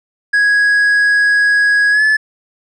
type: tone with pitch glide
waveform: triangle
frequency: 1661.2 to 1728.7 Hz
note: G#6 to A6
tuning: 0 to -31 cents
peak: -7 dBFS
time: 0.33-2.17 s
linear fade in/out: 10 ms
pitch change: +69 cents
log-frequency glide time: 1.91-2.03 s
effects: resampled to 22050 Hz